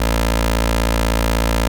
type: tone with notch filter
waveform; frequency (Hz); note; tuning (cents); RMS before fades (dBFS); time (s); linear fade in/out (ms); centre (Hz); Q
15% pulse; 56.3; A1; +40; -17; 0-1.68; 5; 140; 0.59
effects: none